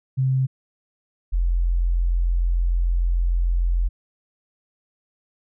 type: tone pair in turn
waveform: sine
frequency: 131.6 / 43.35 Hz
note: C3 / F1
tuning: +10 / -12 cents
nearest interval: octave + perfect fifth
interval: 1922 cents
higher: first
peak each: -17 dBFS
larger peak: neither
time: 0.17-0.47 / 1.32-3.89 s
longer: second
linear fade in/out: 20 ms
effects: none

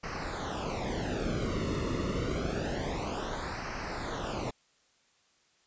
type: noise with flanger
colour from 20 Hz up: brown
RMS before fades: -34 dBFS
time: 0.03-4.51 s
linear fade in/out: 10 ms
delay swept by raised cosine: 0.28 to 1.28 ms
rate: 0.27 Hz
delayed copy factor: -0.85
effects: white hiss -68 dBFS RMS until 5.66 s + resampled to 16000 Hz

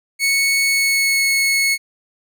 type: tone with pitch glide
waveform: sawtooth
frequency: 2211 to 2193 Hz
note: C#7 to C#7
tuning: -5 to -19 cents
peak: -11 dBFS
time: 0.19-1.78 s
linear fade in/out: 50 ms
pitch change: -14 cents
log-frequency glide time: 0.64-1.27 s
effects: none

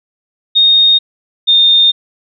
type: tone pair in turn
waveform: sine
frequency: 3703 / 3644 Hz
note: A#7 / A#7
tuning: -12 / -40 cents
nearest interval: unison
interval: 28 cents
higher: first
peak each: -5 dBFS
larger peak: neither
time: 0.55-0.99 / 1.47-1.92 s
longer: second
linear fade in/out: 20 ms
effects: none

